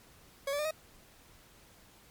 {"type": "tone with pitch steps", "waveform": "40% pulse", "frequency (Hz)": [554.4, 577.9, 602.5, 628.1], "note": ["C#5", "D5", "D5", "D#5"], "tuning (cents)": [0, -28, 44, 16], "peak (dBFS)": -30, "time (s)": [0.47, 0.71], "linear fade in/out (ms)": 5, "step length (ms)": 60, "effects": ["pink hiss -59 dBFS RMS until 2.1 s", "MP3 96 kbps"]}